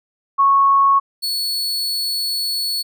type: tone pair in turn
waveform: sine / 40% pulse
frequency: 1103 / 4412 Hz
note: C#6 / C#8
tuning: -9 / -9 cents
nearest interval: 2 octaves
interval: 2400 cents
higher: second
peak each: -10 / -18 dBFS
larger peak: first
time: 0.38-1 / 1.22-2.83 s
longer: second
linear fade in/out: 20 ms
effects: none